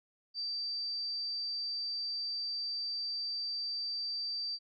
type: tone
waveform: sine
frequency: 4659 Hz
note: D8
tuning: 15 cents flat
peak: -34 dBFS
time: 0.34-4.59 s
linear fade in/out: 50 ms
effects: none